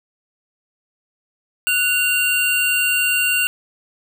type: tone pair together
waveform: square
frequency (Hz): 1474 / 2775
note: F#6 / F7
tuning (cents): -7 / -12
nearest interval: major seventh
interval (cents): 1095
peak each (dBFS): -24 / -17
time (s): 1.67-3.47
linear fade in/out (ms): 0
effects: none